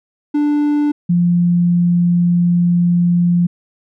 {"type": "tone pair in turn", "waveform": ["triangle", "sine"], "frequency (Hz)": [294.3, 174.33], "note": ["D4", "F3"], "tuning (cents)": [4, -3], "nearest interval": "major sixth", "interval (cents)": 907, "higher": "first", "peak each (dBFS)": -10, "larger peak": "neither", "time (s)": [[0.34, 0.92], [1.09, 3.47]], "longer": "second", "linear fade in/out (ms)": 10, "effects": []}